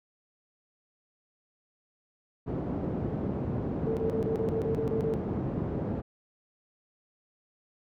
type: band-pass noise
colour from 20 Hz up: pink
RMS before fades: -32 dBFS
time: 2.46-6.02 s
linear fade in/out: 20 ms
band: 110 to 410 Hz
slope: 12 dB/octave
type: tone bursts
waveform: sine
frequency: 446 Hz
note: A4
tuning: 23 cents sharp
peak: -28 dBFS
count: 10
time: 3.87-5.138 s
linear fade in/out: 0 ms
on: 98 ms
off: 32 ms
effects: none